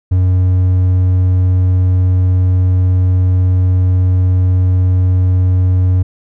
triangle tone, 91.8 Hz, F#2, 13 cents flat, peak -6 dBFS, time 0.11-6.03 s, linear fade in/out 10 ms, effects none

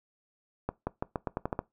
accelerating click train, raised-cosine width 1 ms, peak -16 dBFS, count 9, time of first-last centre 0.69-1.591 s, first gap 180 ms, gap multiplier 0.86, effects noise-tail reverb RT60 0.2 s tail -21 dB re dry

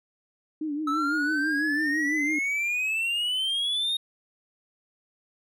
sine tone with vibrato, 299.7 Hz, D4, 35 cents sharp, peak -27 dBFS, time 0.61-2.39 s, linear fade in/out 5 ms, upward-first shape triangle, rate 6 Hz, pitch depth 99 cents each way
triangle exponential sweep, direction up, 1293 to 3729 Hz, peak -23 dBFS, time 0.87-3.97 s, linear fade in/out 5 ms
effects none

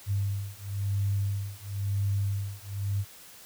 sine beating tone pair, 99.2 / 100.18 Hz, G2 / G2, +21 / +38 cents, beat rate 0.98 Hz, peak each -30 dBFS, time 0.06-3.05 s, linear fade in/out 50 ms, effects white hiss -50 dBFS RMS until 3.45 s

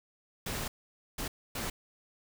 pink noise bursts at uneven times, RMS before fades -36 dBFS, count 3, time 0.46-0.68 / 1.18-1.28 / 1.55-1.7 s, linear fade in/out 5 ms, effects none

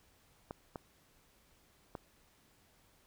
clicks, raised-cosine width 1 ms, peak -27 dBFS, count 3, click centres 0.509 / 0.758 / 1.952 s, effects pink hiss -68 dBFS RMS until 3.06 s

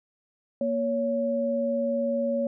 sine tone pair together, 235.5 / 560 Hz, A#3 / C#5, +18 / +18 cents, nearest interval octave + minor third, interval 1500 cents, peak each -28 / -25 dBFS, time 0.61-2.47 s, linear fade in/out 2 ms, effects none

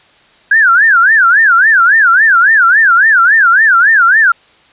sine tone with vibrato, 1568 Hz, G6, in tune, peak -4 dBFS, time 0.51-4.32 s, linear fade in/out 5 ms, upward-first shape sine, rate 3.6 Hz, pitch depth 260 cents each way, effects white hiss -46 dBFS RMS until 4.72 s + resampled to 8000 Hz

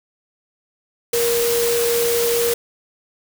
sine tone in noise, 470.8 Hz, A#4, 17 cents sharp, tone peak -17 dBFS, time 1.13-2.54 s, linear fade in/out 5 ms, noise white, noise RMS -23 dBFS, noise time 1.13-2.54 s, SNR +3 dB, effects none

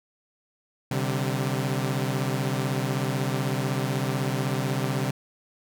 sawtooth chord, C suspended second, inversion none, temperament equal with one note detuned, 130.81 / 146.83 / 192.85 Hz, C3 / D3 / G3, 0 / 0 / -28 cents, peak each -23 / -26 / -28 dBFS, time 0.91-5.11 s, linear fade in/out 5 ms, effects none

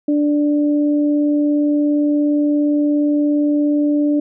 sine tone pair together, 293.8 / 589 Hz, D4 / D5, +1 / +5 cents, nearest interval octave, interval 1204 cents, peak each -13 / -24 dBFS, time 0.08-4.2 s, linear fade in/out 5 ms, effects none

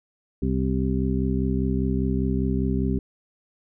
harmonic tone, 65 Hz, C2, 11 cents flat, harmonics 1 / 2 / 3 / 4 / 6, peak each -26 / -28 / -26 / -27 / -31 dBFS, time 0.42-2.99 s, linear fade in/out 5 ms, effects none

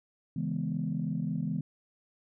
sine chord, C# minor seventh, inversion none, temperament equal with one note detuned, 138.59 / 163.68 / 207.7 / 246.9 Hz, C#3 / E3 / G#3 / B3, 0 / -12 / 0 / 0 cents, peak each -37 / -32 / -35 / -36 dBFS, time 0.36-1.61 s, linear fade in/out 5 ms, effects tanh soft clip ceiling -20 dBFS

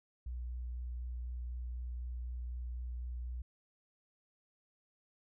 sine tone with vibrato, 60.9 Hz, B1, 24 cents flat, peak -38 dBFS, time 0.26-3.42 s, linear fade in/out 5 ms, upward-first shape sine, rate 4 Hz, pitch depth 12 cents each way, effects none

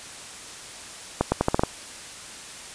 accelerating click train, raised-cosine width 1 ms, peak -5 dBFS, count 7, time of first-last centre 1.21-1.635 s, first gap 110 ms, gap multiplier 0.82, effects white hiss -40 dBFS RMS until 2.74 s + resampled to 22050 Hz

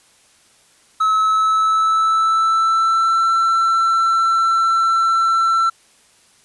triangle tone with pitch glide, 1292 to 1342.2 Hz, E6 to E6, -35 to +31 cents, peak -11 dBFS, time 1-5.7 s, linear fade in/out 10 ms, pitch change +66 cents, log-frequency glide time 1.14-3.26 s, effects white hiss -53 dBFS RMS until 6.44 s + resampled to 24000 Hz

